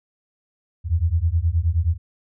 sine beating tone pair, 79 / 88.5 Hz, D#2 / F2, +27 / +23 cents, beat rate 9.5 Hz, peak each -20 dBFS, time 0.84-1.98 s, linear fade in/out 50 ms, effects none

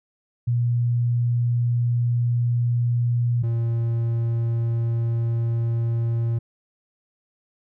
sine / triangle tone pair in turn, 120 / 116.11 Hz, B2 / A#2, -49 / -6 cents, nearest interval minor second, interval 57 cents, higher first, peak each -18 dBFS, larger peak neither, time 0.47-3.43 / 3.43-6.39 s, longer neither, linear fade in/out 10 ms, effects none

